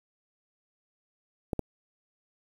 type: clicks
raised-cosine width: 2 ms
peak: -15 dBFS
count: 2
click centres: 1.532 / 1.593 s
effects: 8-bit